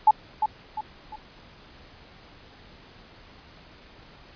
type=tone with echo; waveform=sine; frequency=859 Hz; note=A5; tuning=42 cents flat; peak=-11 dBFS; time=0.07-0.11 s; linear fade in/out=5 ms; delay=350 ms; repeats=3; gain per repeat=-8 dB; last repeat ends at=1.16 s; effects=pink hiss -50 dBFS RMS until 4.35 s + resampled to 11025 Hz